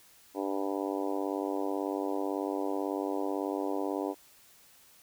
harmonic tone, 98.1 Hz, G2, 2 cents sharp, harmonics 3 / 4 / 5 / 6 / 7 / 8 / 9 / 10, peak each -34 / -36 / -38 / -40 / -41 / -42 / -43 / -44 dBFS, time 0.34-4.15 s, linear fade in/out 50 ms, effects white hiss -59 dBFS RMS until 5.02 s

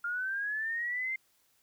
sine linear sweep, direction up, 1396.9 to 2105 Hz, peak -31 dBFS, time 0.04-1.16 s, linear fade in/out 5 ms, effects white hiss -70 dBFS RMS until 1.62 s

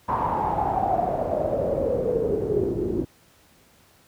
pink noise with low-pass filter sweep, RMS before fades -24 dBFS, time 0.08-3.05 s, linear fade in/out 10 ms, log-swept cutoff 1000 to 340 Hz, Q 9.7, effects pink hiss -57 dBFS RMS until 4.07 s + high-pass 60 Hz 12 dB/octave

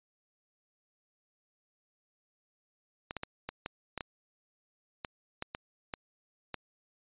clicks, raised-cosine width 0.3 ms, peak -20 dBFS, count 12, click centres 3.109 / 3.167 / 3.234 / 3.49 / 3.661 / 3.977 / 4.008 / 5.048 / 5.424 / 5.549 / 5.938 / 6.543 s, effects resampled to 8000 Hz

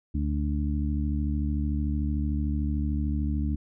harmonic tone, 73.42 Hz, D2, in tune, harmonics 1 / 2 / 3 / 4, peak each -26 / -34 / -32 / -34 dBFS, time 0.14-3.56 s, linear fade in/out 10 ms, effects none

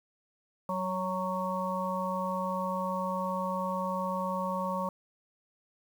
harmonic tone with a mistuned harmonic, 185 Hz, F#3, in tune, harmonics 1 / 3 / 5 / 6, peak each -35 / -35 / -35 / -35 dBFS, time 0.69-4.89 s, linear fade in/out 2 ms, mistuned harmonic 1, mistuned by +20 cents, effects 9-bit

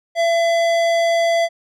sine tone with tanh clipping, 673 Hz, E5, 36 cents sharp, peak -16 dBFS, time 0.15-1.49 s, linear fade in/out 50 ms, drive 17 dB, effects none

